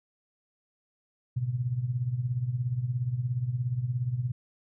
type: tone with tremolo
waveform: sine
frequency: 123.47 Hz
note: B2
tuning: in tune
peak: -23 dBFS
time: 1.36-4.32 s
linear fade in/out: 10 ms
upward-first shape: triangle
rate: 17 Hz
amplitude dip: 80%
effects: none

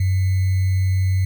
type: tone with sample-and-hold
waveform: sine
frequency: 94 Hz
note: F#2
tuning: 28 cents sharp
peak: -15 dBFS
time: 0-1.25 s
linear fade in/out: 5 ms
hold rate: 2100 Hz
effects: none

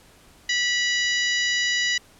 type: harmonic tone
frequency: 978 Hz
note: B5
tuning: 17 cents flat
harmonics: 2 / 3 / 4 / 5 / 6 / 7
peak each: -23 / -27 / -29 / -31 / -33 / -34 dBFS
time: 0.49-1.98 s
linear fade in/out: 5 ms
effects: pink hiss -53 dBFS RMS until 2.19 s + low-pass 12000 Hz 12 dB/octave

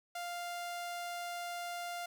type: tone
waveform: sawtooth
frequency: 698.5 Hz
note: F5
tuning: in tune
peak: -35 dBFS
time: 0.15-2.06 s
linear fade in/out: 5 ms
effects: none

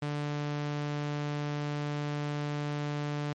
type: tone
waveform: sawtooth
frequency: 146.83 Hz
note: D3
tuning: in tune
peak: -27 dBFS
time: 0.02-3.33 s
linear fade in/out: 5 ms
effects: low-pass 5000 Hz 12 dB/octave + MP3 48 kbps

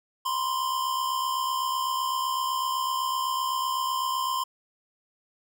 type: tone pair together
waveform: square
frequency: 978.6 / 1046.5 Hz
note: B5 / C6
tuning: -16 / 0 cents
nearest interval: minor second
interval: 116 cents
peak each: -34 / -27 dBFS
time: 0.25-4.44 s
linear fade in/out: 10 ms
effects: none

